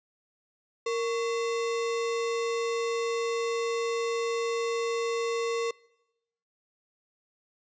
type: tone with sample-and-hold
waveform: sine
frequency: 463.3 Hz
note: A#4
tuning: 11 cents flat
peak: -26 dBFS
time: 0.86-5.71 s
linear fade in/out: 5 ms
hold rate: 1575 Hz
effects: noise-tail reverb RT60 0.9 s tail -24 dB re dry + resampled to 16000 Hz